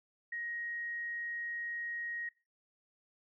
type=tone; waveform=sine; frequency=1882 Hz; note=A#6; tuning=16 cents sharp; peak=-37 dBFS; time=0.32-2.29 s; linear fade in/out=5 ms; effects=noise-tail reverb RT60 0.3 s tail -21 dB re dry